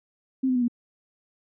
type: tone with pitch steps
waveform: sine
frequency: 263 / 254.8 / 246.8 / 239.1 Hz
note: C4 / C4 / B3 / A#3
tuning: +9 / -46 / -1 / +44 cents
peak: -20 dBFS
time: 0.43-0.682 s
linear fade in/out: 10 ms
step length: 63 ms
effects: none